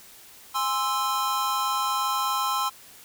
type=chord; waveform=square; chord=Ab augmented; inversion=none; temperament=equal with one note detuned; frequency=823.4 / 1046.5 / 1318.5 Hz; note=Ab5 / C6 / E6; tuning=-15 / 0 / 0 cents; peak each=-32 / -27 / -29 dBFS; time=0.54-2.7 s; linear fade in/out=20 ms; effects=white hiss -49 dBFS RMS until 3.04 s